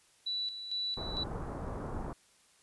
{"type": "tone with tremolo", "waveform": "sine", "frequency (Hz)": 3951, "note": "B7", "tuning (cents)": 0, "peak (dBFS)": -32, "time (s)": [0.26, 1.24], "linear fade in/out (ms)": 10, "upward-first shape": "square", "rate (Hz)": 2.2, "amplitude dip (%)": 60}
{"type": "low-pass noise", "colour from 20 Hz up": "pink", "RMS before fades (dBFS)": -39, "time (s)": [0.97, 2.13], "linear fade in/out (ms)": 2, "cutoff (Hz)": 1200, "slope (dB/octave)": 24}
{"effects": ["white hiss -65 dBFS RMS until 2.62 s", "resampled to 24000 Hz"]}